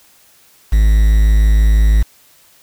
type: tone with quantisation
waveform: triangle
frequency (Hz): 53.1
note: G#1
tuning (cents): +39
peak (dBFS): -5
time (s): 0.72-2.03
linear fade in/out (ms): 10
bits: 5
effects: white hiss -49 dBFS RMS until 2.62 s